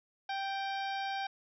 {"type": "harmonic tone with a mistuned harmonic", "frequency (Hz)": 784, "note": "G5", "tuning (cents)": 0, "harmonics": [1, 2, 3, 4, 5, 6, 7], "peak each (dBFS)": [-35, -41, -45, -47, -49, -51, -52], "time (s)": [0.29, 1.27], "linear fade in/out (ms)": 5, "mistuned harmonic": 5, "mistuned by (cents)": -64, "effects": []}